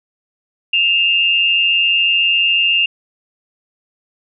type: tone pair together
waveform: sine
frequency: 2614 / 2794 Hz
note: E7 / F7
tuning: -15 / 0 cents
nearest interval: minor second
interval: 115 cents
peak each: -18 / -12 dBFS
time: 0.73-2.86 s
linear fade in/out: 5 ms
effects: none